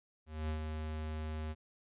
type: tone with ADSR envelope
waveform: square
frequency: 77.78 Hz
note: D#2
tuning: in tune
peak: -34 dBFS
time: 0.26-1.55 s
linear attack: 230 ms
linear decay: 97 ms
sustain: -4 dB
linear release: 39 ms
effects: resampled to 8000 Hz